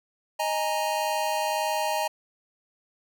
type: chord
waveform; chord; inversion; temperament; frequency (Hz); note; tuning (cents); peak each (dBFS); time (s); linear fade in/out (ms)
square; D# suspended fourth; none; equal; 622.3 / 830.6 / 932.3; D#5 / G#5 / A#5; 0 / 0 / 0; -30; 0.39-2.08; 10
effects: none